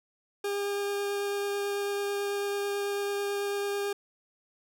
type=tone with vibrato; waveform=40% pulse; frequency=403.7 Hz; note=G#4; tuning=49 cents flat; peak=-28 dBFS; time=0.44-3.93 s; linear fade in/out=5 ms; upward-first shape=triangle; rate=9.1 Hz; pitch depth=8 cents each way; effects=none